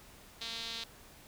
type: tone with band-pass filter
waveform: sawtooth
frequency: 228.7 Hz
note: A#3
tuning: 33 cents flat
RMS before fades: -41 dBFS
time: 0.41-0.84 s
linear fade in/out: 5 ms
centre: 3900 Hz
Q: 3.8
effects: pink hiss -56 dBFS RMS until 1.27 s